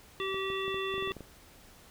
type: harmonic tone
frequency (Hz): 385.9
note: G4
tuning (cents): -27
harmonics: 1 / 3 / 5 / 7 / 9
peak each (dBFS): -34 / -38 / -41 / -40 / -40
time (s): 0.2-1.12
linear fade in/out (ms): 0
type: clicks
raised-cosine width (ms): 2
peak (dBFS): -30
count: 11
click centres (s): 0.344 / 0.502 / 0.68 / 0.744 / 0.941 / 0.98 / 1.025 / 1.075 / 1.109 / 1.167 / 1.207
effects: pink hiss -56 dBFS RMS until 1.9 s